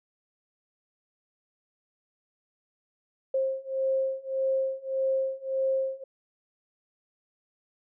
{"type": "beating tone pair", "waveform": "sine", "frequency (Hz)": [531, 532.7], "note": ["C5", "C5"], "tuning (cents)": [25, 31], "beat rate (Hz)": 1.7, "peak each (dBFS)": [-29, -28], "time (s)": [3.34, 6.04], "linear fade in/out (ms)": 5, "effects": []}